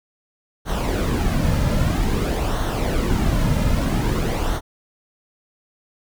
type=noise with flanger; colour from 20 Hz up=brown; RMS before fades=-20 dBFS; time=0.65-4.61 s; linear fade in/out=50 ms; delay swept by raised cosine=0.4 to 2.7 ms; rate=0.51 Hz; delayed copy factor=-0.55; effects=none